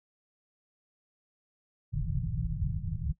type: low-pass noise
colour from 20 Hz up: white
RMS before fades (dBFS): -32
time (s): 1.92-3.13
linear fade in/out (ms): 20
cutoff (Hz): 170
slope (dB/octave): 96
effects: noise-tail reverb RT60 0.1 s tail -19 dB re dry